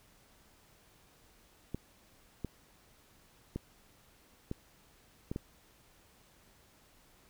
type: clicks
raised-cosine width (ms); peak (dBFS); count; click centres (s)
3; -23; 6; 1.746 / 2.447 / 3.56 / 4.514 / 5.315 / 5.361
effects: pink hiss -64 dBFS RMS until 7.29 s